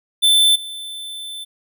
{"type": "tone with level steps", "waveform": "square", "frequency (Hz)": 3532, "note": "A7", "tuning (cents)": 6, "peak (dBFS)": [-11, -29], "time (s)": [0.22, 1.45], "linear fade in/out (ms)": 20, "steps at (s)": 0.55, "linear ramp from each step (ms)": 10, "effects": []}